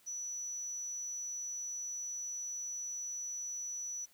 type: tone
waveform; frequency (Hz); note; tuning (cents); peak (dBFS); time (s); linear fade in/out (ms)
sine; 5920; F#8; 0; -38; 0.06-4.06; 20
effects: white hiss -66 dBFS RMS until 4.13 s